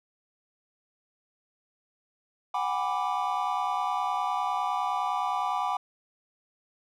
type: chord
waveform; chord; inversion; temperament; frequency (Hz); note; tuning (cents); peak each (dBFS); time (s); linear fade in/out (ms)
triangle; G# half-diminished seventh; third; equal with one note detuned; 740 / 809.8 / 987.8 / 1174.7; F#5 / G#5 / B5 / D6; 0 / -44 / 0 / 0; -30; 2.54-5.77; 5
effects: none